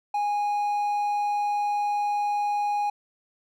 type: tone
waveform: triangle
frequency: 825 Hz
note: G#5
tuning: 12 cents flat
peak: -21 dBFS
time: 0.14-2.9 s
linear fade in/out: 5 ms
effects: none